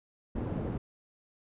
white low-pass noise, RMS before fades -34 dBFS, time 0.35-0.78 s, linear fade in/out 10 ms, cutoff 300 Hz, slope 12 dB/octave, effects resampled to 8000 Hz

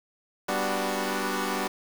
10% pulse chord, G major seventh, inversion none, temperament equal, 196 / 246.9 / 293.7 / 370 Hz, G3 / B3 / D4 / F#4, 0 / 0 / 0 / 0 cents, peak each -23 / -25 / -25 / -25 dBFS, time 0.48-1.68 s, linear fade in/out 10 ms, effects 7-bit

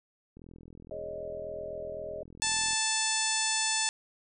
click train, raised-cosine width 3 ms, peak -37 dBFS, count 100, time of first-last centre 0.37-2.733 s, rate 41.9 Hz
sine chord, Ab suspended fourth, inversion none, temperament equal, 415.3 / 554.4 / 622.3 Hz, Ab4 / Db5 / Eb5, 0 / 0 / 0 cents, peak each -43 / -41 / -38 dBFS, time 0.91-2.23 s, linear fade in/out 2 ms
harmonic tone, 880 Hz, A5, in tune, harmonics 1 / 2 / 3 / 4 / 5 / 6 / 7 / 8 / 9 / 10, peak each -36 / -36 / -36 / -36 / -36 / -36 / -36 / -36 / -36 / -36 dBFS, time 2.42-3.89 s, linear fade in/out 0 ms
effects none

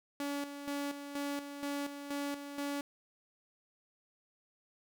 sawtooth tone with tremolo, 284.6 Hz, C#4, 46 cents sharp, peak -31 dBFS, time 0.2-2.81 s, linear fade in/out 2 ms, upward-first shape square, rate 2.1 Hz, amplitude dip 60%, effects none

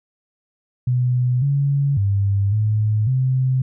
sine tone with pitch steps, 124.7 / 140.6 / 99.5 / 107.2 / 129.8 Hz, B2 / C#3 / G2 / A2 / C3, +17 / +25 / +26 / -45 / -13 cents, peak -15 dBFS, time 0.87-3.62 s, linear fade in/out 5 ms, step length 550 ms, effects none

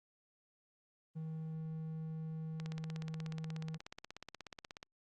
triangle tone, 159.1 Hz, D#3, 39 cents sharp, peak -38 dBFS, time 1.15-3.78 s, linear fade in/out 20 ms
click train, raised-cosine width 0.2 ms, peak -30 dBFS, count 38, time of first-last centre 2.6-4.829 s, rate 16.6 Hz
effects Opus 32 kbps

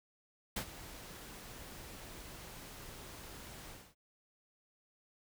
pink noise with ADSR envelope, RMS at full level -36 dBFS, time 0.56-3.95 s, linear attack 6 ms, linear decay 80 ms, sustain -14 dB, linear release 260 ms, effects none

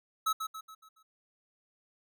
square tone with echo, 1292 Hz, E6, 35 cents flat, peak -27 dBFS, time 0.26-0.33 s, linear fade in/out 10 ms, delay 140 ms, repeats 5, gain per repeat -7 dB, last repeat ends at 1.03 s, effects none

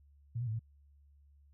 sine tone with pitch steps, 116.5 / 123.5 / 109 / 113 Hz, A#2 / B2 / A2 / A2, -1 / 0 / -16 / +47 cents, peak -33 dBFS, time 0.35-0.594 s, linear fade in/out 10 ms, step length 61 ms, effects added 71 Hz sine -60 dBFS peak until 1.53 s

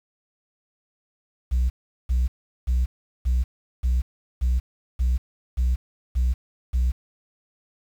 sine tone bursts, 62.1 Hz, B1, 10 cents sharp, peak -16 dBFS, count 10, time 1.51-6.92 s, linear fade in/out 20 ms, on 190 ms, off 390 ms, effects tanh soft clip ceiling -16 dBFS + 8-bit

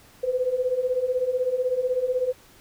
sine beating tone pair, 493.9 / 509.9 Hz, B4 / C5, 0 / -45 cents, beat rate 16 Hz, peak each -27 / -23 dBFS, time 0.23-2.33 s, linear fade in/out 10 ms, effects pink hiss -53 dBFS RMS until 2.6 s

